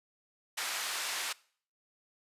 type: band-pass noise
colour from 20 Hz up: pink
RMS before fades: -36 dBFS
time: 0.57-1.33 s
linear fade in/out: 10 ms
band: 1200 to 11000 Hz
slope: 12 dB/octave
effects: noise-tail reverb RT60 0.5 s tail -22 dB re dry + resampled to 32000 Hz